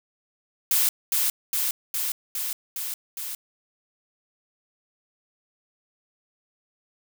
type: noise with echo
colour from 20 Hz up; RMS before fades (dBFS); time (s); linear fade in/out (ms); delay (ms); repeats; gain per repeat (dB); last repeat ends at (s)
blue; -21; 0.71-0.89; 2; 410; 6; -2; 3.35
effects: none